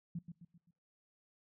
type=tone with echo; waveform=sine; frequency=170.8 Hz; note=F3; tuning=38 cents flat; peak=-37 dBFS; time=0.15-0.19 s; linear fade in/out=5 ms; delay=130 ms; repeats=4; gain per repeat=-7 dB; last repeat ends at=0.71 s; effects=noise-tail reverb RT60 0.7 s tail -25 dB re dry